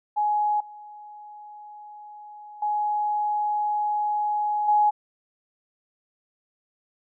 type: tone with level steps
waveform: sine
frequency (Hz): 838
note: G#5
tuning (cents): +15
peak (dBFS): -20 / -40 / -22 / -16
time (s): 0.16-4.91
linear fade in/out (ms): 20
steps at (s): 0.6 / 2.62 / 4.68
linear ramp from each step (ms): 5
effects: none